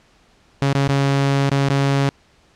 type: tone with dropouts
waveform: sawtooth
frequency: 138.59 Hz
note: C#3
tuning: in tune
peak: -11 dBFS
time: 0.62-2.09 s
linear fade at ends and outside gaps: 0 ms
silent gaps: 0.73-0.751 / 0.876-0.891 / 1.495-1.516 / 1.688-1.7 s
effects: pink hiss -55 dBFS RMS until 2.55 s + low-pass 6000 Hz 12 dB/octave